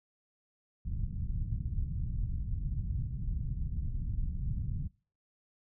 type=low-pass noise; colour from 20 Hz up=pink; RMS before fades=-34 dBFS; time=0.85-4.88 s; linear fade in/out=10 ms; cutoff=150 Hz; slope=24 dB/octave; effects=noise-tail reverb RT60 0.4 s tail -24 dB re dry